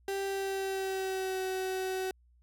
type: tone with pitch glide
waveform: 35% pulse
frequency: 392 to 376.5 Hz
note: G4 to F#4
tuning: 0 to +30 cents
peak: -30 dBFS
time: 0.08-2.11 s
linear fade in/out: 2 ms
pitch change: -70 cents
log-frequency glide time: 0.24-1.41 s
effects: added 60 Hz sine -61 dBFS peak until 2.42 s